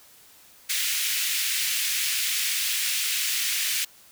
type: high-pass noise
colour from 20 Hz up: pink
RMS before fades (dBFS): -26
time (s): 0.69-3.85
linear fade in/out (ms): 10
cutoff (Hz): 2100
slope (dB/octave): 24
effects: white hiss -53 dBFS RMS until 4.11 s